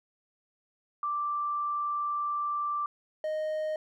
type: tone pair in turn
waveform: sine / triangle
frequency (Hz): 1174.7 / 620.1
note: D6 / D#5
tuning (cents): 0 / -6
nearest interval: major seventh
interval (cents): 1106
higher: first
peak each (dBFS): -28 / -27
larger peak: second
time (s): 1.03-2.86 / 3.24-3.76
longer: first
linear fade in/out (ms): 2
effects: none